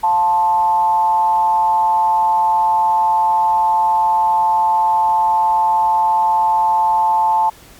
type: tone with frequency modulation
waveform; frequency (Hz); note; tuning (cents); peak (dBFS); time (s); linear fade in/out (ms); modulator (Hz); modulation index
sine; 880; A5; 0; -11; 0.03-7.5; 10; 175; 0.46
effects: pink hiss -43 dBFS RMS until 7.79 s + MP3 96 kbps